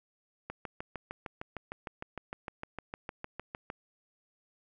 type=click train; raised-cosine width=0.5 ms; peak=-23 dBFS; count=22; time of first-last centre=0.5-3.701 s; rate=6.56 Hz; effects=none